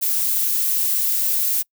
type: noise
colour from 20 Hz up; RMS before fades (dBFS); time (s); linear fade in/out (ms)
violet; -20; 0.01-1.63; 20
effects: noise-tail reverb RT60 0.1 s tail -26 dB re dry